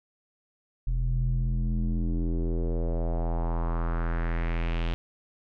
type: tone with low-pass filter sweep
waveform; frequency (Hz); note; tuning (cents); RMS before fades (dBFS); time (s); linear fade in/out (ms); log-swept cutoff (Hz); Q
square; 41.94; E1; +31; -27; 0.87-4.94; 0; 94 to 3200; 2.7
effects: none